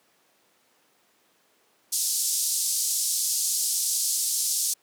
white band-pass noise, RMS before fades -26 dBFS, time 1.92-4.74 s, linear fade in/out 10 ms, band 4800 to 11000 Hz, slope 24 dB/octave, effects pink hiss -64 dBFS RMS until 4.82 s + high-pass 300 Hz 12 dB/octave

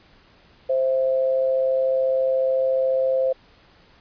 sine tone pair together, 525.2 / 659.3 Hz, C5 / E5, +6 / 0 cents, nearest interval major third, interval 394 cents, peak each -18 / -28 dBFS, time 0.69-3.33 s, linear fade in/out 10 ms, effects pink hiss -54 dBFS RMS until 4 s + resampled to 11025 Hz

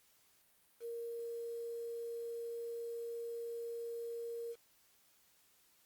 sine tone with quantisation, 467 Hz, A#4, 3 cents sharp, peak -40 dBFS, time 0.8-4.56 s, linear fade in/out 50 ms, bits 10, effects white hiss -70 dBFS RMS until 5.85 s + Opus 48 kbps

